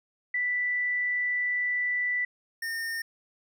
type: tone pair in turn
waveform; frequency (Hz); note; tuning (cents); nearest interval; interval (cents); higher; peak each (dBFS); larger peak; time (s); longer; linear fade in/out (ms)
sine / square; 1975.5 / 1825; B6 / A#6; 0 / -37; minor second; 137; first; -25 / -31; first; 0.34-2.25 / 2.62-3.02; first; 5
effects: none